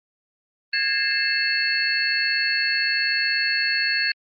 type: tone cluster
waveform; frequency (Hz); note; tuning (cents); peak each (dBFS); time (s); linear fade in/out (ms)
sine; 1645 / 1786 / 2108 / 2642 / 4381; G#6 / A6 / C7 / E7 / C#8; -17 / +25 / +12 / +3 / -21; -24 / -30 / -30 / -26 / -24; 0.73-4.12; 5
effects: Opus 24 kbps